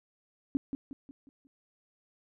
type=tone with echo; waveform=sine; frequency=274.6 Hz; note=C#4; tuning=16 cents flat; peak=-24 dBFS; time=0.55-0.57 s; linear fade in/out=0 ms; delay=180 ms; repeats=5; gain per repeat=-7 dB; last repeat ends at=1.47 s; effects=none